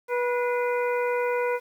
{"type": "harmonic tone with a mistuned harmonic", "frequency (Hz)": 487.9, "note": "B4", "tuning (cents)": -21, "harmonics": [1, 2, 3, 4, 5], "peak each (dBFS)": [-24, -30, -34, -36, -38], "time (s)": [0.08, 1.6], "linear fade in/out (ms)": 50, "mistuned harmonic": 4, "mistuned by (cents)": 81, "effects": ["9-bit"]}